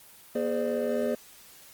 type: tone cluster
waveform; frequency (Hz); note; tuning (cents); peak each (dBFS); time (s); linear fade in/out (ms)
triangle; 238.8 / 416.6 / 519 / 598; A#3 / G#4 / C5 / D5; +42 / +5 / -14 / +31; -29; 0.35-1.15; 5
effects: white hiss -52 dBFS RMS until 1.73 s + Opus 24 kbps